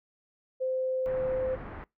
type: tone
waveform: sine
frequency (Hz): 518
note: C5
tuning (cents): -17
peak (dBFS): -27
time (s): 0.6-1.56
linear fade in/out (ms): 20
type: low-pass noise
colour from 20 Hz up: pink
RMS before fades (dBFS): -41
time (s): 1.06-1.84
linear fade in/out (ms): 0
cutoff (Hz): 1800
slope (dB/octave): 24
effects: noise-tail reverb RT60 0.2 s tail -24 dB re dry